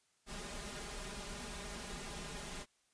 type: noise with comb filter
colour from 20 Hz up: pink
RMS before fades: -45 dBFS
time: 0.26-2.66 s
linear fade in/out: 50 ms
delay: 4.9 ms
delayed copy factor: +1
effects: white hiss -75 dBFS RMS until 2.93 s + resampled to 22050 Hz